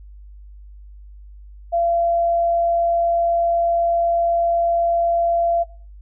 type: tone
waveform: sine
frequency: 682 Hz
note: F5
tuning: 41 cents flat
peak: -16 dBFS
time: 1.72-5.64 s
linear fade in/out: 20 ms
effects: noise-tail reverb RT60 0.4 s tail -18 dB re dry + added 50 Hz sine -38 dBFS peak until 6.01 s